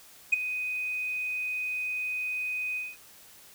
sine tone with ADSR envelope, 2500 Hz, D#7, 8 cents sharp, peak -14 dBFS, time 0.32-2.97 s, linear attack 13 ms, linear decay 14 ms, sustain -15 dB, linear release 210 ms, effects tanh soft clip ceiling -16 dBFS + white hiss -53 dBFS RMS until 3.54 s

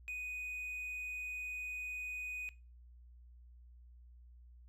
triangle tone, 2489 Hz, D#7, in tune, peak -38 dBFS, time 0.08-2.49 s, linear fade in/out 0 ms, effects noise-tail reverb RT60 0.3 s tail -19 dB re dry + added 60 Hz sine -55 dBFS peak until 4.68 s

